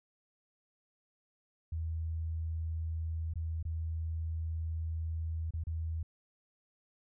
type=tone with dropouts; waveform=sine; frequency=81 Hz; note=E2; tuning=30 cents flat; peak=-33 dBFS; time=1.72-6.03 s; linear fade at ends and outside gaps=5 ms; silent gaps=3.337-3.356 / 3.628-3.651 / 5.508-5.537 / 5.638-5.669 s; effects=none